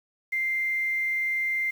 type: tone with quantisation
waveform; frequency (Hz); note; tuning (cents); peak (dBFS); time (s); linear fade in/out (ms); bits
sine; 2093; C7; 0; -24; 0.32-1.71; 10; 8
effects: none